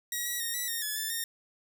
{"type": "tone with pitch steps", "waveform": "5% pulse", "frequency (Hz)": [1906, 1927, 1852, 1954, 1844, 1711, 1756, 1836], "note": ["A#6", "B6", "A#6", "B6", "A#6", "A6", "A6", "A#6"], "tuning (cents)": [38, -43, -12, -19, -19, -49, -4, -27], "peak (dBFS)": -21, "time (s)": [0.12, 1.24], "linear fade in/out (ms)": 2, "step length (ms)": 140, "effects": []}